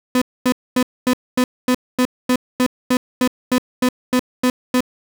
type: tone bursts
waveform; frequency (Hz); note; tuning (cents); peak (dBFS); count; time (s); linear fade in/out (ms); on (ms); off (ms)
35% pulse; 251.7; B3; +33; -11; 16; 0.15-4.806; 2; 66; 240
effects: none